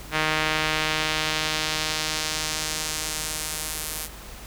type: tone with band-pass filter sweep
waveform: sawtooth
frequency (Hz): 155.56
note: D#3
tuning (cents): 0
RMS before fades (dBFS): -27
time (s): 0.11-4.09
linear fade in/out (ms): 50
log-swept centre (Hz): 2100 to 12000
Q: 0.96
effects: added 50 Hz sine -42 dBFS peak until 4.46 s + pink hiss -42 dBFS RMS until 4.46 s